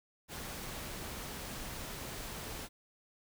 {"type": "noise", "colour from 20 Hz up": "pink", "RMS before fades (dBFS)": -43, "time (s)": [0.28, 2.69], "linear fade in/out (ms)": 50, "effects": []}